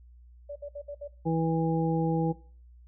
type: tone bursts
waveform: sine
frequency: 577 Hz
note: D5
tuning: 31 cents flat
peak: -35 dBFS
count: 5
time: 0.49-1.079 s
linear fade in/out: 10 ms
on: 69 ms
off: 61 ms
type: harmonic tone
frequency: 163.1 Hz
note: E3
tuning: 18 cents flat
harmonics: 1 / 2 / 3 / 5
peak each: -27 / -30 / -32 / -34 dBFS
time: 1.25-2.33 s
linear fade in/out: 20 ms
effects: noise-tail reverb RT60 0.4 s tail -18 dB re dry + added 60 Hz sine -50 dBFS peak until 2.87 s